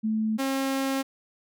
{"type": "tone pair in turn", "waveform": ["sine", "sawtooth"], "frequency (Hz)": [218.3, 269.5], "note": ["A3", "C#4"], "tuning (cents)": [-13, -49], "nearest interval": "major third", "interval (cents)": 364, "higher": "second", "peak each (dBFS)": [-23, -21], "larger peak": "second", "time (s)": [[0.03, 0.38], [0.38, 1.03]], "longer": "second", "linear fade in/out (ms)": 20, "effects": []}